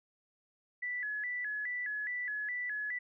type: tone with vibrato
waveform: sine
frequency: 1830 Hz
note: A#6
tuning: 32 cents flat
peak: -34 dBFS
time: 0.82-2.99 s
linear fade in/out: 10 ms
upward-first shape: square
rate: 2.4 Hz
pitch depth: 130 cents each way
effects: none